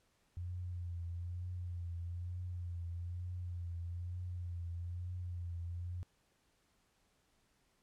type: tone with vibrato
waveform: sine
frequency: 87.6 Hz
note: F2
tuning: 6 cents sharp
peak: -39 dBFS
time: 0.37-6.03 s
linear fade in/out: 0 ms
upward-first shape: triangle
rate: 1.1 Hz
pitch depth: 48 cents each way
effects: pink hiss -75 dBFS RMS until 7.82 s + low-pass 11000 Hz 12 dB/octave